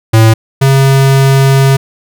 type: tone pair in turn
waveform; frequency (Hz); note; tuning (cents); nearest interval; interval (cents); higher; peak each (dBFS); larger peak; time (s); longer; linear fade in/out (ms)
square; 111.7 / 135.61; A2 / C#3; +27 / -38; minor third; 335; second; -3 / -5; first; 0.13-0.34 / 0.61-1.77; second; 10
effects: none